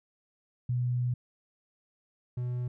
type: tone pair in turn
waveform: sine / triangle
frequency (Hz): 123.4 / 123.4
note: B2 / B2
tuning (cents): -1 / -1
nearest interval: unison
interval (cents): 0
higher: neither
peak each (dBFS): -26 / -28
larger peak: first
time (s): 0.69-1.14 / 2.37-2.68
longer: first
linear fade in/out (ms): 5
effects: none